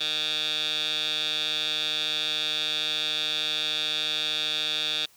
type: tone with band-pass filter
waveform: 15% pulse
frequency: 153.3 Hz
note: D#3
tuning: 25 cents flat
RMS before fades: -28 dBFS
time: 0-5.06 s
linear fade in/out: 10 ms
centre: 3600 Hz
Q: 6.5
effects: white hiss -58 dBFS RMS until 5.16 s